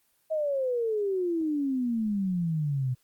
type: exponential sweep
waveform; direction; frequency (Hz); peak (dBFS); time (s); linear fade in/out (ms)
sine; down; 642 to 123.5; -25; 0.3-2.95; 20
effects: white hiss -69 dBFS RMS until 3.03 s + Opus 24 kbps